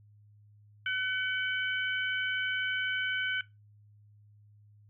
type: harmonic tone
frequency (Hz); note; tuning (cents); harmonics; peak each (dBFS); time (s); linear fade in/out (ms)
756; F#5; +37; 2 / 3 / 4; -31 / -37 / -35; 0.86-3.41; 2
effects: noise-tail reverb RT60 0.2 s tail -17 dB re dry + added 104 Hz sine -56 dBFS peak until 4.89 s